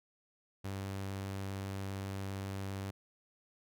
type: tone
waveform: sawtooth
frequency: 97.5 Hz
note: G2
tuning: 9 cents flat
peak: -34 dBFS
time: 0.64-2.91 s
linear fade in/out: 10 ms
effects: none